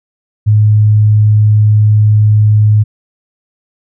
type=tone; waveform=sine; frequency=106.3 Hz; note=G#2; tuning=41 cents sharp; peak=-4 dBFS; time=0.46-2.84 s; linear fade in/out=20 ms; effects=none